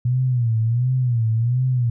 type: tone with vibrato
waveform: sine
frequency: 120 Hz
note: B2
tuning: 49 cents flat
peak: -16 dBFS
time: 0.05-1.9 s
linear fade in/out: 5 ms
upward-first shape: sine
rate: 1.4 Hz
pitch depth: 130 cents each way
effects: none